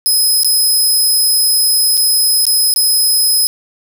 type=tone with dropouts; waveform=15% pulse; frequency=5090 Hz; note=D#8; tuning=39 cents sharp; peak=-4 dBFS; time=0.06-3.47 s; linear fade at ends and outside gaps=0 ms; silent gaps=0.433-0.446 / 1.971-1.976 / 2.453-2.467 / 2.739-2.761 s; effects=none